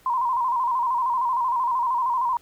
sine tone with vibrato, 990 Hz, B5, 4 cents sharp, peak -20 dBFS, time 0.06-2.37 s, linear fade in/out 2 ms, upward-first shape square, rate 13 Hz, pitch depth 77 cents each way, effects pink hiss -56 dBFS RMS until 2.41 s

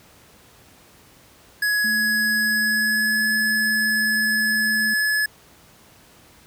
square tone with pitch glide, 1680 to 1709.4 Hz, G#6 to G#6, +19 to +49 cents, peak -19 dBFS, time 1.62-5.26 s, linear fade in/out 5 ms, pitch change +30 cents, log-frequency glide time 2.36-3.31 s
sine tone, 220.2 Hz, A3, 2 cents sharp, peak -29 dBFS, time 1.84-4.94 s, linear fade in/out 5 ms
effects pink hiss -51 dBFS RMS until 6.46 s + high-pass 60 Hz 12 dB/octave

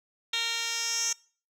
10% pulse tone with band-pass filter sweep, 461.6 Hz, A#4, 17 cents flat, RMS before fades -30 dBFS, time 0.33-1.13 s, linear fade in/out 5 ms, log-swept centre 3900 to 6000 Hz, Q 5.9, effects noise-tail reverb RT60 0.4 s tail -22 dB re dry

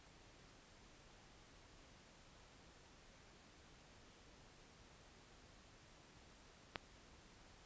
click, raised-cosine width 0.3 ms, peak -24 dBFS, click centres 6.758 s, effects pink hiss -64 dBFS RMS until 7.65 s + resampled to 16000 Hz

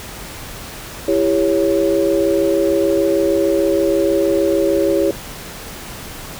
sine chord, C# diminished, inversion first, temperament just, 332.6 / 399.1 / 554.4 Hz, E4 / G4 / C#5, +16 / +31 / 0 cents, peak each -17 dBFS, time 1.08-5.11 s, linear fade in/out 2 ms, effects pink hiss -32 dBFS RMS until 6.39 s

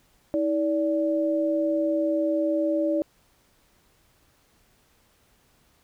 sine tone pair together, 320.5 / 580 Hz, E4 / D5, -49 / -22 cents, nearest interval minor seventh, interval 1027 cents, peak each -24 dBFS, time 0.34-3.02 s, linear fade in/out 0 ms, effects pink hiss -63 dBFS RMS until 5.83 s

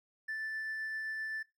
triangle tone with tremolo, 1760 Hz, A6, in tune, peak -32 dBFS, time 0.28-1.43 s, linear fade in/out 10 ms, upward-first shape triangle, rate 7.7 Hz, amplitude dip 25%, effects noise-tail reverb RT60 0.2 s tail -20 dB re dry + tanh soft clip ceiling -31 dBFS

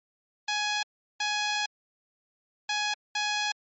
10% pulse tone bursts at uneven times, 836 Hz, G#5, 11 cents sharp, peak -18 dBFS, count 4, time 0.48-0.83 / 1.2-1.66 / 2.69-2.94 / 3.15-3.52 s, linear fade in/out 5 ms, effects MP3 32 kbps

